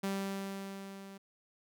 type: tone with level ramp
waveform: sawtooth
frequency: 195.6 Hz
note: G3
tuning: 4 cents flat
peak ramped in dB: -28 to -44 dBFS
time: 0.03-1.18 s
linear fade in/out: 10 ms
effects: none